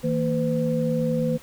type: tone cluster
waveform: sine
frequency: 160.7 / 230.7 / 506 Hz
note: E3 / A#3 / B4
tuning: -44 / -18 / +42 cents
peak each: -25 dBFS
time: 0.03-1.38 s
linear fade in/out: 20 ms
effects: pink hiss -47 dBFS RMS until 1.42 s